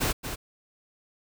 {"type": "noise with echo", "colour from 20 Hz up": "pink", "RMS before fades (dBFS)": -26, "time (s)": [0, 0.13], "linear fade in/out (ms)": 20, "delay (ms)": 230, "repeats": 1, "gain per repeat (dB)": -8, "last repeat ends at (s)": 0.36, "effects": []}